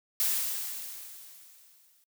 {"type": "noise with exponential decay", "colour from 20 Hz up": "blue", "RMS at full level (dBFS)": -26, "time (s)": [0.2, 2.04], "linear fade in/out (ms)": 0, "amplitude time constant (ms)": 400, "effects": ["noise-tail reverb RT60 0.1 s tail -26 dB re dry"]}